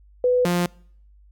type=tone pair in turn; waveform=sine / sawtooth; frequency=497.2 / 175.79 Hz; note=B4 / F3; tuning=+12 / +12 cents; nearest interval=octave + tritone; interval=1800 cents; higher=first; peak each=-15 dBFS; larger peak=neither; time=0.24-0.45 / 0.45-0.66 s; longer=neither; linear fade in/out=2 ms; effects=noise-tail reverb RT60 0.6 s tail -26 dB re dry + added 50 Hz sine -49 dBFS peak until 1.31 s